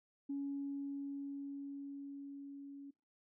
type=tone with level ramp; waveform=sine; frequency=279.9 Hz; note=C#4; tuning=17 cents sharp; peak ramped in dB=-36 to -48 dBFS; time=0.29-2.91 s; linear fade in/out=10 ms; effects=noise-tail reverb RT60 0.3 s tail -22 dB re dry + tanh soft clip ceiling -32 dBFS